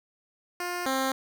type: tone pair in turn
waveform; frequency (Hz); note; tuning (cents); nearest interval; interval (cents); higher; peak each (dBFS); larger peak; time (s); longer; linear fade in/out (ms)
10% pulse; 354 / 265.2; F4 / C4; +23 / +23; perfect fourth; 500; first; -22 / -17; second; 0.6-0.86 / 0.86-1.12; neither; 2
effects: none